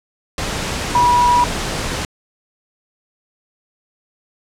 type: tone in noise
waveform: sine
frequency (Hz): 972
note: B5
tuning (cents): -28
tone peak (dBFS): -10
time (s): 0.95-1.44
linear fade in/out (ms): 2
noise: pink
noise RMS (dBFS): -22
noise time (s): 0.38-2.05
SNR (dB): +9
effects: low-pass 8000 Hz 12 dB/octave